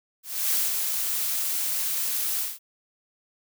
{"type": "noise with ADSR envelope", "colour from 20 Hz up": "blue", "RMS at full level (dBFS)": -23, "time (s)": [0.23, 2.59], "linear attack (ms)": 300, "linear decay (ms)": 190, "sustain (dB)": -4, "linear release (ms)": 190, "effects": []}